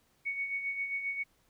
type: tone with tremolo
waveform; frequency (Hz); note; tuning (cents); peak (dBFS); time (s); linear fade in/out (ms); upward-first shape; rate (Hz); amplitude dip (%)
sine; 2226; C#7; +7; -30; 0.25-1.24; 20; sine; 7.5; 55
effects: pink hiss -70 dBFS RMS until 1.49 s